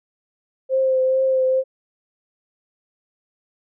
sine tone with vibrato, 523.3 Hz, C5, in tune, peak -15 dBFS, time 0.69-1.64 s, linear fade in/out 50 ms, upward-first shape triangle, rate 2.3 Hz, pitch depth 22 cents each way, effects none

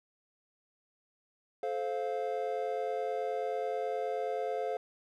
triangle chord, F major, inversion first, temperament equal with one note detuned, 433.9 / 523.3 / 698.5 Hz, A4 / C5 / F5, -24 / 0 / 0 cents, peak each -34 dBFS, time 1.63-4.77 s, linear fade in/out 2 ms, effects none

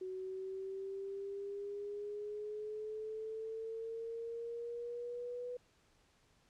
sine exponential sweep, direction up, 371.9 to 493.9 Hz, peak -40 dBFS, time 0.01-5.57 s, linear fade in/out 5 ms, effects pink hiss -71 dBFS RMS until 6.49 s + low-pass 8000 Hz 12 dB/octave

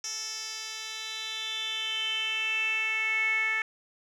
10% pulse tone with band-pass filter sweep, 439.9 Hz, A4, in tune, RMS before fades -31 dBFS, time 0.04-3.62 s, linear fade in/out 2 ms, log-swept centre 5500 to 2000 Hz, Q 7.1, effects none

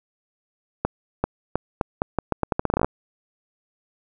accelerating click train, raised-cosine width 1 ms, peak -6 dBFS, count 18, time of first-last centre 0.85-2.846 s, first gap 390 ms, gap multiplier 0.81, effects none

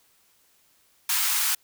white high-pass noise, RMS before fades -24 dBFS, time 1.09-1.55 s, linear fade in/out 5 ms, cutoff 860 Hz, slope 48 dB/octave, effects white hiss -63 dBFS RMS until 1.63 s

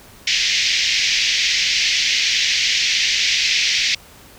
pink band-pass noise, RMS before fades -18 dBFS, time 0.27-3.95 s, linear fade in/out 5 ms, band 2000 to 6100 Hz, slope 48 dB/octave, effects pink hiss -44 dBFS RMS until 4.38 s

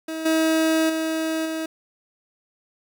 30% pulse tone with level steps, 320 Hz, D#4, 49 cents sharp, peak -25 / -15 / -20 / -23 dBFS, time 0.08-1.66 s, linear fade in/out 5 ms, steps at 0.25 / 0.89 / 1.45 s, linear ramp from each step 10 ms, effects none

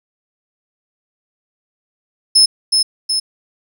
35% pulse tone with echo, 5210 Hz, E8, 21 cents flat, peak -4 dBFS, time 2.35-2.46 s, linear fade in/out 10 ms, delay 370 ms, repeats 2, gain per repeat -4 dB, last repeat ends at 3.2 s, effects none

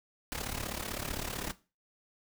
pink noise with amplitude modulation, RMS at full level -34 dBFS, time 0.32-1.52 s, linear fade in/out 0 ms, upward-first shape sine, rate 35.7 Hz, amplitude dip 80%, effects noise-tail reverb RT60 0.3 s tail -17 dB re dry

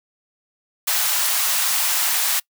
white high-pass noise, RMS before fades -20 dBFS, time 0.87-2.4 s, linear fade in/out 10 ms, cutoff 730 Hz, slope 24 dB/octave, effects noise-tail reverb RT60 0.1 s tail -25 dB re dry

